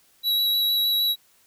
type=tone with vibrato; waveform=square; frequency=3900 Hz; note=B7; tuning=23 cents flat; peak=-20 dBFS; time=0.23-1.16 s; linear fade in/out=50 ms; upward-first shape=square; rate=6.5 Hz; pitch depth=11 cents each way; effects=white hiss -60 dBFS RMS until 1.46 s